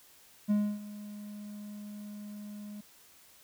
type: tone with ADSR envelope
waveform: triangle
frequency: 207.7 Hz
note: G#3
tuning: in tune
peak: -21 dBFS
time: 0.48-2.81 s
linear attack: 27 ms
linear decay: 280 ms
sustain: -18 dB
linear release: 6 ms
effects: white hiss -59 dBFS RMS until 3.43 s